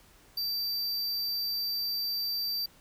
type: tone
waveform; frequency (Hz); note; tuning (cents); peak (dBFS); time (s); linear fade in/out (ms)
square; 4666; D8; -12; -30; 0.37-2.66; 5
effects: pink hiss -59 dBFS RMS until 2.8 s